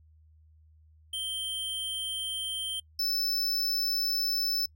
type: tone pair in turn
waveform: square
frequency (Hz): 3136 / 5274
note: G7 / E8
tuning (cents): 0 / 0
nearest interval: major sixth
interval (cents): 900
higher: second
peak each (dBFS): -32 / -27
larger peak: second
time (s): 1.13-2.8 / 2.99-4.66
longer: neither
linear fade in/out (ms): 5
effects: noise-tail reverb RT60 0.1 s tail -26 dB re dry + added 78 Hz sine -56 dBFS peak until 4.75 s